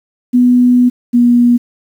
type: tone pair in turn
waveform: sine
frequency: 246.9 / 241.1 Hz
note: B3 / B3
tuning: 0 / -41 cents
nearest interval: unison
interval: 41 cents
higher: first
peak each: -5 dBFS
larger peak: neither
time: 0.33-0.9 / 1.13-1.58 s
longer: first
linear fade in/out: 20 ms
effects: 7-bit